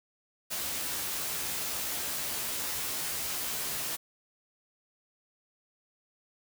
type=noise with comb filter; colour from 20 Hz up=white; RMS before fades=-34 dBFS; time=0.5-3.97 s; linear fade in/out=20 ms; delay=14 ms; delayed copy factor=+0.6; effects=none